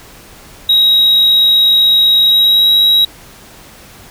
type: tone with pitch glide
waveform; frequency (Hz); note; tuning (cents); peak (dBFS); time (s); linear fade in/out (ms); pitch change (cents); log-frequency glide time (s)
triangle; 3814 to 3849; A#7 to B7; +39 to -45; -5; 0.69-3.05; 5; +16; 2.21-2.72
effects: pink hiss -38 dBFS RMS until 4.1 s